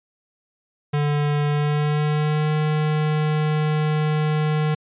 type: tone with pitch glide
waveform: square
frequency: 146.83 to 152.98 Hz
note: D3 to D#3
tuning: 0 to -29 cents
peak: -19 dBFS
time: 0.93-4.75 s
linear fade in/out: 10 ms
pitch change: +71 cents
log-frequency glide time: 1.49-2.52 s
effects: resampled to 8000 Hz